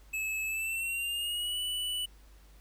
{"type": "tone with pitch glide", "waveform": "square", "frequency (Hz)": [2597, 2966], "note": ["E7", "F#7"], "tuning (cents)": [-26, 4], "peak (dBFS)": -32, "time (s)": [0.13, 2.06], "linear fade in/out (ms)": 10, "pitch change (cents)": 230, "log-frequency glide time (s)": [0.45, 1.6], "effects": ["added 50 Hz sine -53 dBFS peak until 2.6 s", "pink hiss -63 dBFS RMS until 2.6 s"]}